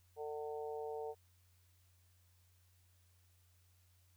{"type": "harmonic tone", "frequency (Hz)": 150, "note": "D3", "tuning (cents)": 37, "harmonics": [3, 4, 5, 6], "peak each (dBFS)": [-42, -51, -48, -53], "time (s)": [0.16, 1.15], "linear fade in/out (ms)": 50, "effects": ["added 90 Hz sine -68 dBFS peak until 4.16 s", "white hiss -75 dBFS RMS until 4.16 s"]}